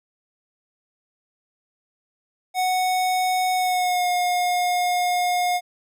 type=tone with pitch glide; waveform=square; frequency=739 to 716.3 Hz; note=F#5 to F5; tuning=-2 to +44 cents; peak=-20 dBFS; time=2.54-5.61 s; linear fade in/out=50 ms; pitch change=-54 cents; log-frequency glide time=3.54-4.08 s; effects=none